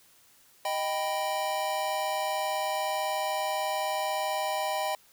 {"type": "chord", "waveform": "square", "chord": "Eb augmented", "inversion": "none", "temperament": "equal", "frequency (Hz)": [622.3, 784, 987.8], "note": ["Eb5", "G5", "B5"], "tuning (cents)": [0, 0, 0], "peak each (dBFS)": [-33, -32, -35], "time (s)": [0.65, 4.95], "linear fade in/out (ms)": 2, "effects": ["white hiss -60 dBFS RMS until 5.12 s"]}